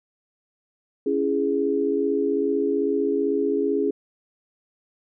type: chord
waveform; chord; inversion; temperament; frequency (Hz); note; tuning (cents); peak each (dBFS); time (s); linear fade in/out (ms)
sine; C# minor; none; equal with one note detuned; 277.2 / 332.9 / 415.3; C#4 / E4 / G#4; 0 / +17 / 0; -25 / -27 / -22; 1.06-3.91; 5
effects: none